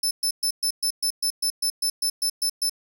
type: tone bursts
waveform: 25% pulse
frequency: 5274 Hz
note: E8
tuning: in tune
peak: -16 dBFS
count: 14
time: 0.03-2.696 s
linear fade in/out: 5 ms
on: 79 ms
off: 120 ms
effects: none